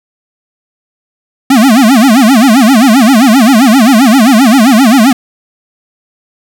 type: tone with vibrato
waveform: square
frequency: 243.6 Hz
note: B3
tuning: 24 cents flat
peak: -3 dBFS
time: 1.5-5.13 s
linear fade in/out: 5 ms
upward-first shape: sine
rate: 7.6 Hz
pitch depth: 250 cents each way
effects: none